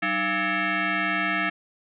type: tone with frequency modulation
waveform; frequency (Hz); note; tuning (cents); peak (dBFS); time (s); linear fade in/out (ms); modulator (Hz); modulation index
sine; 190.5; G3; -49; -22; 0.02-1.5; 10; 498; 4.8
effects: none